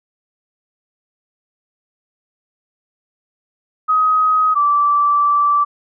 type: tone pair in turn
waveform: sine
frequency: 1260 / 1163.7 Hz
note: D#6 / D6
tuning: +21 / -16 cents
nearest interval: minor second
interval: 137 cents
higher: first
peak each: -11 dBFS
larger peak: neither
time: 3.88-4.55 / 4.55-5.65 s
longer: second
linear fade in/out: 20 ms
effects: none